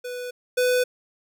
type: tone pair in turn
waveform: square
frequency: 494.3 / 498.6 Hz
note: B4 / B4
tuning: +1 / +16 cents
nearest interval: unison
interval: 15 cents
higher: second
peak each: -31 / -19 dBFS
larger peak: second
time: 0.04-0.31 / 0.57-0.84 s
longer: neither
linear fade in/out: 10 ms
effects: none